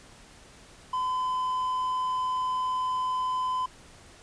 triangle tone, 1016 Hz, B5, 49 cents sharp, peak -24 dBFS, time 0.93-3.66 s, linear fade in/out 5 ms, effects pink hiss -52 dBFS RMS until 4.22 s + resampled to 22050 Hz

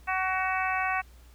harmonic tone, 375.2 Hz, F#4, 24 cents sharp, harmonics 2 / 3 / 4 / 5 / 6 / 7, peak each -30 / -32 / -33 / -34 / -35 / -35 dBFS, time 0.07-1.02 s, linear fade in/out 20 ms, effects added 60 Hz sine -50 dBFS peak until 1.34 s + pink hiss -60 dBFS RMS until 1.34 s

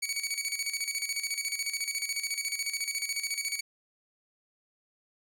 15% pulse tone with tremolo, 2253 Hz, C#7, 28 cents sharp, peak -22 dBFS, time 0.02-3.61 s, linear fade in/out 10 ms, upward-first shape square, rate 14 Hz, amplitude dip 65%, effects none

